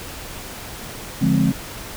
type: chord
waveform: sine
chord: D half-diminished seventh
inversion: none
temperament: just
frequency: 146.83 / 176.2 / 211.4 / 264.3 Hz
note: D3 / F3 / Ab3 / C4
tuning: 0 / +16 / +31 / +18 cents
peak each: -19 dBFS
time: 1.21-1.52 s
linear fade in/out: 10 ms
effects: tanh soft clip ceiling -7 dBFS + pink hiss -34 dBFS RMS until 1.96 s